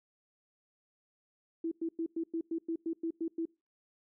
sine tone bursts, 329.6 Hz, E4, in tune, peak -31 dBFS, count 11, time 1.64-3.455 s, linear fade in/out 5 ms, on 75 ms, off 99 ms, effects noise-tail reverb RT60 0.3 s tail -25 dB re dry

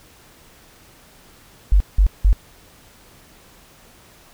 sine tone bursts, 48.58 Hz, G1, 15 cents flat, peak -9 dBFS, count 3, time 1.72-2.329 s, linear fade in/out 0 ms, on 83 ms, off 180 ms, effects pink hiss -49 dBFS RMS until 4.33 s

